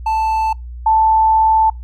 triangle / sine tone pair in turn, 881 / 881 Hz, A5 / A5, +2 / +2 cents, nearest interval unison, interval 0 cents, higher neither, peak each -12 / -9 dBFS, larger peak second, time 0.06-0.53 / 0.86-1.7 s, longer second, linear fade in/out 5 ms, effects noise-tail reverb RT60 0.2 s tail -26 dB re dry + added 60 Hz sine -27 dBFS peak until 1.83 s

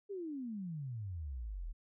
sine exponential sweep, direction down, 415.3 to 37.17 Hz, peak -39 dBFS, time 0.09-1.73 s, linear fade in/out 20 ms, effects none

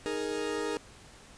40% pulse chord, D# suspended fourth, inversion none, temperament equal, 311.1 / 415.3 / 466.2 Hz, D#4 / G#4 / A#4, 0 / 0 / 0 cents, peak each -36 / -34 / -34 dBFS, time 0.06-0.77 s, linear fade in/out 0 ms, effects pink hiss -53 dBFS RMS until 1.37 s + resampled to 22050 Hz

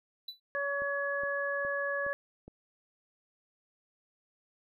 triangle tone with exponential decay, 3973 Hz, B7, 10 cents sharp, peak -34 dBFS, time 0.28-0.4 s, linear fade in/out 5 ms, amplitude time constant 26 ms
harmonic tone, 564 Hz, C#5, 30 cents sharp, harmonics 1 / 2 / 3, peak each -34 / -39 / -33 dBFS, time 0.55-2.13 s, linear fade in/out 0 ms
click train, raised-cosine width 2 ms, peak -35 dBFS, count 5, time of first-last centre 0.82-2.48 s, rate 2.41 Hz
effects none

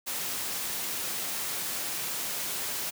white noise, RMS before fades -33 dBFS, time 0.06-2.91 s, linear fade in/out 20 ms, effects high-pass 100 Hz 12 dB/octave

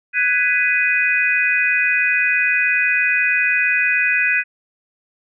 sine chord, G# minor seventh, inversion third, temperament just, 1495.1 / 1661.2 / 1993.5 / 2492 Hz, F#6 / G#6 / B6 / D#7, +18 / 0 / +16 / +2 cents, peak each -21 / -22 / -21 / -17 dBFS, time 0.13-4.44 s, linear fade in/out 50 ms, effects none

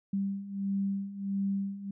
sine beating tone pair, 196 / 197.5 Hz, G3 / G3, 0 / +13 cents, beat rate 1.5 Hz, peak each -35 / -31 dBFS, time 0.13-1.91 s, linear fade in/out 5 ms, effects none

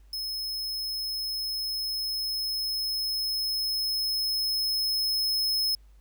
45% pulse tone with level ramp, 5180 Hz, E8, 31 cents flat, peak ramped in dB -31 to -24 dBFS, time 0.13-5.75 s, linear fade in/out 2 ms, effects added 50 Hz sine -51 dBFS peak until 6 s + pink hiss -69 dBFS RMS until 6 s

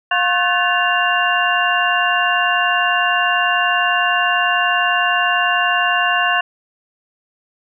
sine tone cluster, 710 / 1080 / 1509 / 1740 / 2789 Hz, F5 / C#6 / F#6 / A6 / F7, +28 / -45 / +34 / -20 / -3 cents, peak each -20 dBFS, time 0.11-6.41 s, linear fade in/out 5 ms, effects none

